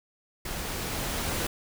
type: noise with level ramp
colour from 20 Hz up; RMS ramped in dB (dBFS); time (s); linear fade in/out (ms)
pink; -35 to -29; 0.45-1.47; 5
effects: none